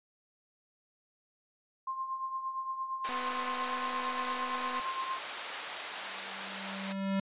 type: tone with tremolo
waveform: sine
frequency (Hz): 1056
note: C6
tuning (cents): +16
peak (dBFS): -31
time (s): 1.87-5.19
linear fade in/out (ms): 5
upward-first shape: triangle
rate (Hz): 8.7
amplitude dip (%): 65
type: high-pass noise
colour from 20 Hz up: pink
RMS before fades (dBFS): -39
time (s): 3.04-6.93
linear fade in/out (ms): 10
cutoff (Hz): 820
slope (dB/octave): 12
type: click train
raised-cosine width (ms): 0.5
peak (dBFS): -27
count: 428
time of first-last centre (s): 3.09-4.798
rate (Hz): 250
type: tone with exponential growth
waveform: square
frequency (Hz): 194.6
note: G3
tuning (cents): -12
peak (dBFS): -28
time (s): 5.91-7.2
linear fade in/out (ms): 5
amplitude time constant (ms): 280
effects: resampled to 8000 Hz